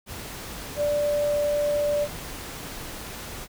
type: tone in noise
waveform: sine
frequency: 586 Hz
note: D5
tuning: 4 cents flat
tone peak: -21 dBFS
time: 0.76-2.08 s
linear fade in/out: 50 ms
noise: pink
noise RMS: -37 dBFS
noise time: 0.06-3.48 s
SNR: +13 dB
effects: none